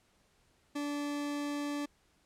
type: tone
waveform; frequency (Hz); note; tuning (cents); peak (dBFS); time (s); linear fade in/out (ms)
40% pulse; 290; D4; -22; -33; 0.75-1.86; 10
effects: pink hiss -70 dBFS RMS until 2.25 s + low-pass 10000 Hz 12 dB/octave